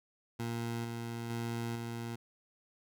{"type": "tone with tremolo", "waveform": "20% pulse", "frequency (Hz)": 116.8, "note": "A#2", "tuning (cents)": 4, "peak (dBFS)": -30, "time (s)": [0.39, 2.16], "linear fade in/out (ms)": 10, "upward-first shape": "square", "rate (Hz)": 1.1, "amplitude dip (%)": 30, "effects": []}